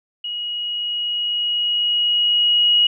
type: tone with level ramp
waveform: sine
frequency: 2898 Hz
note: F#7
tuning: 37 cents flat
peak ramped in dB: -24 to -11 dBFS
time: 0.24-2.87 s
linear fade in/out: 5 ms
effects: none